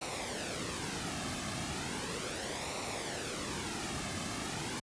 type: noise with flanger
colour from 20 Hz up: pink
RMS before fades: -38 dBFS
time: 0.01-4.8 s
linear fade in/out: 10 ms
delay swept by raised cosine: 0.61 to 2.11 ms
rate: 0.36 Hz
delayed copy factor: -0.55
effects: high-pass 60 Hz 12 dB/octave + resampled to 22050 Hz